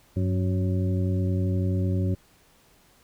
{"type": "harmonic tone with a mistuned harmonic", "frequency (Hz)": 92.5, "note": "F#2", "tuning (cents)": 0, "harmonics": [1, 2, 3, 4, 6], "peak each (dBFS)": [-23, -29, -33, -35, -39], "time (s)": [0.16, 2.15], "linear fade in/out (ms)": 10, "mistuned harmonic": 1, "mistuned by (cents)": 63, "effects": ["pink hiss -59 dBFS RMS until 3.03 s"]}